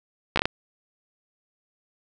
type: slowing click train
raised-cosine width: 0.3 ms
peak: -5 dBFS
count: 5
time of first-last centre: 0.36-0.455 s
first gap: 14 ms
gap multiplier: 1.37
effects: none